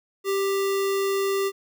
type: tone with sample-and-hold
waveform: sine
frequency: 392 Hz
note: G4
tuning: in tune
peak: -21 dBFS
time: 0.24-1.52 s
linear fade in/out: 50 ms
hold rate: 1575 Hz
effects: none